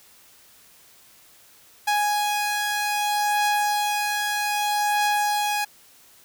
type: beating tone pair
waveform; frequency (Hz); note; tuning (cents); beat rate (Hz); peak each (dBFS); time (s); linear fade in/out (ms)
sawtooth; 830.6 / 831.23; G#5 / G#5; 0 / +1; 0.63; -18 / -26; 1.87-5.65; 10
effects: white hiss -53 dBFS RMS until 6.24 s